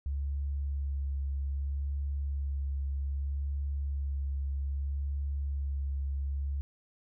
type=tone with vibrato; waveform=sine; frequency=69.7 Hz; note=C#2; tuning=10 cents sharp; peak=-30 dBFS; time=0.06-6.61 s; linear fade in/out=0 ms; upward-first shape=sine; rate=0.63 Hz; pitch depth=17 cents each way; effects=none